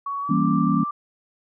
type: tone with pitch glide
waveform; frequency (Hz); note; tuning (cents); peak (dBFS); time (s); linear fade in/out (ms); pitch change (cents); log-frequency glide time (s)
sine; 1121 to 1175.4; C#6 to D6; +19 to +1; -25; 0.06-0.91; 5; +82; 0.2-0.36
type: chord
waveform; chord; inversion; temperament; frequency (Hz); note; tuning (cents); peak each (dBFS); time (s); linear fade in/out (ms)
sine; E diminished seventh; none; equal; 164.81 / 196 / 233.1 / 277.2; E3 / G3 / Bb3 / Db4; 0 / 0 / 0 / 0; -23; 0.29-0.84; 10
effects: none